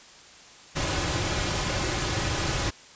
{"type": "noise with comb filter", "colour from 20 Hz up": "pink", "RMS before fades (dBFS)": -27, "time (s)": [0.75, 2.71], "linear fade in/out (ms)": 20, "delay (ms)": 4.4, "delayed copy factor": -0.5, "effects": ["white hiss -49 dBFS RMS until 2.95 s", "resampled to 16000 Hz"]}